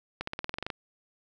accelerating click train, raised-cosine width 0.3 ms, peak -17 dBFS, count 11, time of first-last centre 0.21-0.702 s, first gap 64 ms, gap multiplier 0.94, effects none

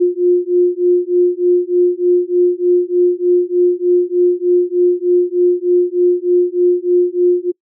sine beating tone pair, 354 / 357.3 Hz, F4 / F4, +23 / +40 cents, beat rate 3.3 Hz, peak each -13 / -13 dBFS, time 0-7.52 s, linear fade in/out 20 ms, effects noise-tail reverb RT60 0.1 s tail -26 dB re dry

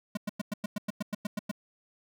square tone bursts, 207.7 Hz, G#3, in tune, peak -30 dBFS, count 12, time 0.15-1.514 s, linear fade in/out 5 ms, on 22 ms, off 100 ms, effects none

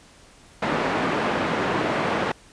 pink band-pass noise, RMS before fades -24 dBFS, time 0.62-2.32 s, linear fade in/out 5 ms, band 220 to 1900 Hz, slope 12 dB/octave, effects pink hiss -51 dBFS RMS until 2.52 s + resampled to 22050 Hz

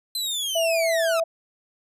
sawtooth linear sweep, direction down, 4104 to 1244.5 Hz, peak -22 dBFS, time 0.15-1.2 s, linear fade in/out 2 ms
sine tone, 659.3 Hz, E5, in tune, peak -20 dBFS, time 0.55-1.24 s, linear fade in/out 10 ms
effects resampled to 32000 Hz

